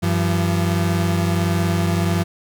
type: tone pair together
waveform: 35% pulse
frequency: 96 / 170.51 Hz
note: G2 / F3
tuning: -36 / -41 cents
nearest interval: minor seventh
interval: 995 cents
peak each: -18 dBFS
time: 0.02-2.24 s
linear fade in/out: 20 ms
effects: none